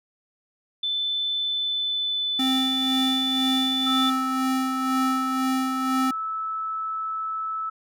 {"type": "tone with pitch glide", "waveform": "sine", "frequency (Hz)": [3520, 3496], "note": ["A7", "A7"], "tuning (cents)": [0, -12], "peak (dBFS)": -23, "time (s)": [0.83, 4.1], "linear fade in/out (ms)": 5, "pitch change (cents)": -12, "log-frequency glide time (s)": [1.34, 2.54]}
{"type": "tone with tremolo", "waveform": "square", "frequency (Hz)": 261.6, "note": "C4", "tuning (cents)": 0, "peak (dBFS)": -22, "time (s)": [2.39, 6.11], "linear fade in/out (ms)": 5, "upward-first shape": "sine", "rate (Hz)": 2, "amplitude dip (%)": 45}
{"type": "tone", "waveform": "sine", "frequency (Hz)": 1307, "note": "E6", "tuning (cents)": -15, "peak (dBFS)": -26, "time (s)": [3.86, 7.7], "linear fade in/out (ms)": 10}
{"effects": []}